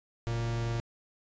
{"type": "tone pair together", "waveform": "45% pulse", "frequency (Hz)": [46.33, 116.54], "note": ["F#1", "A#2"], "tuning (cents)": [3, 0], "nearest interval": "octave + major third", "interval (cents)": 1597, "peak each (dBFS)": [-39, -30], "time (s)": [0.27, 0.8], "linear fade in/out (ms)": 0, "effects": ["resampled to 16000 Hz"]}